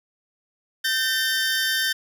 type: tone pair together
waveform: 20% pulse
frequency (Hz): 1550.4 / 1802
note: G6 / A6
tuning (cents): -20 / +41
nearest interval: minor third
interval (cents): 261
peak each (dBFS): -19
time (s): 0.84-1.93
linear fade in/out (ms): 10
effects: none